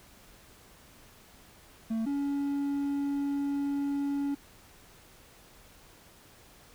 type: tone pair in turn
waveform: triangle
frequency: 223.9 / 282.1 Hz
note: A3 / C#4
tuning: +30 / +30 cents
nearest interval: major third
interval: 400 cents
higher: second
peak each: -26 dBFS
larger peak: neither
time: 1.9-2.06 / 2.06-4.35 s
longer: second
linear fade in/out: 10 ms
effects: pink hiss -56 dBFS RMS until 6.74 s